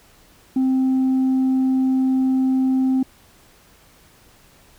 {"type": "tone", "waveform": "sine", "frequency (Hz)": 261.6, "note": "C4", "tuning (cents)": 0, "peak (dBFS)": -13, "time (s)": [0.56, 3.03], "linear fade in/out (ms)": 5, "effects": ["tanh soft clip ceiling -14 dBFS", "pink hiss -52 dBFS RMS until 4.78 s"]}